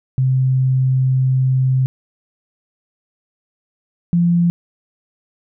sine tone pair in turn, 130.5 / 172.49 Hz, C3 / F3, -4 / -21 cents, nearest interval perfect fourth, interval 483 cents, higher second, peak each -12 / -11 dBFS, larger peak second, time 0.18-1.86 / 4.13-4.5 s, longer first, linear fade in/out 0 ms, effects none

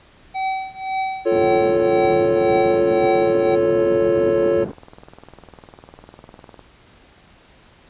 square tone with tremolo, 764 Hz, G5, 45 cents flat, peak -19 dBFS, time 0.34-3.56 s, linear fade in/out 20 ms, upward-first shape triangle, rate 1.9 Hz, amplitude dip 95%
triangle chord, F augmented, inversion none, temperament equal, 349.2 / 440 / 554.4 Hz, F4 / A4 / C#5, 0 / 0 / 0 cents, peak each -17 dBFS, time 1.25-4.65 s, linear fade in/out 20 ms
pink band-pass noise, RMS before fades -29 dBFS, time 1.31-4.72 s, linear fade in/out 10 ms, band 160 to 450 Hz, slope 12 dB/octave
click train, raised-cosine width 1 ms, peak -26 dBFS, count 52, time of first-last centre 4.03-6.593 s, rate 19.9 Hz
effects pink hiss -50 dBFS RMS until 7.89 s + resampled to 8000 Hz

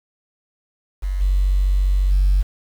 sine tone with level steps, 47.26 Hz, F#1, 37 cents sharp, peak -19 / -13 / -11 dBFS, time 1.02-2.43 s, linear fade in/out 20 ms, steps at 1.2 / 2.1 s, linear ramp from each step 20 ms, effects tanh soft clip ceiling -9 dBFS + 7-bit

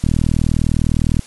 click train, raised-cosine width 5 ms, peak -4 dBFS, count 47, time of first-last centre 0.04-1.193 s, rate 39.9 Hz, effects white hiss -41 dBFS RMS until 1.26 s + resampled to 24000 Hz

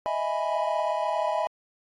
triangle chord, E major seventh, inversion third, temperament equal, 622.3 / 659.3 / 830.6 / 987.8 Hz, D#5 / E5 / G#5 / B5, 0 / 0 / 0 / 0 cents, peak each -29 dBFS, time 0.06-1.47 s, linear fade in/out 0 ms, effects AAC 32 kbps

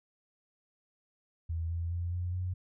sine tone with pitch steps, 82.41 / 84.48 / 86.61 / 88.79 / 91.02 Hz, E2 / E2 / F2 / F2 / F#2, 0 / +43 / -14 / +29 / -28 cents, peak -31 dBFS, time 1.49-2.54 s, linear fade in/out 10 ms, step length 210 ms, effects none

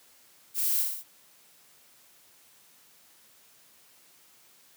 violet noise with echo, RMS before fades -28 dBFS, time 0.54-0.86 s, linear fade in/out 50 ms, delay 60 ms, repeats 3, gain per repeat -4 dB, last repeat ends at 1.04 s, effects white hiss -59 dBFS RMS until 4.76 s + high-pass 100 Hz 12 dB/octave

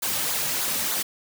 white noise with flanger, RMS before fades -26 dBFS, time 0.02-1.03 s, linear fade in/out 10 ms, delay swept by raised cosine 0.35 to 2.95 ms, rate 3.3 Hz, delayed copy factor -0.55, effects none

